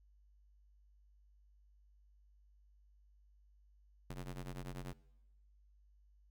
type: ring-modulated tone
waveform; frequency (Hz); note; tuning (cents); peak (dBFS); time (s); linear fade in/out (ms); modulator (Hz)
sawtooth; 90; F#2; -47; -37; 4.1-4.93; 0; 50.1
effects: noise-tail reverb RT60 1.0 s tail -22 dB re dry + added 50 Hz sine -64 dBFS peak until 6.3 s